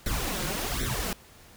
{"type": "noise with flanger", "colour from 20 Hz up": "pink", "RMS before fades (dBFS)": -30, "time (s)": [0.06, 1.13], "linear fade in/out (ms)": 2, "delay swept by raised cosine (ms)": [0.52, 5.62], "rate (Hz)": 1.3, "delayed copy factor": 0.95, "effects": ["pink hiss -53 dBFS RMS until 1.56 s"]}